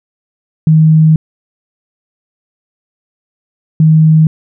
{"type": "tone pair in turn", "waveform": "sine", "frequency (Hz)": [157.6, 157.6], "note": ["D#3", "D#3"], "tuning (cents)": [23, 23], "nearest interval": "unison", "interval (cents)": 0, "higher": "neither", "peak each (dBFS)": -3, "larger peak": "neither", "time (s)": [[0.67, 1.16], [3.8, 4.27]], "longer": "first", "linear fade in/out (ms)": 2, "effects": []}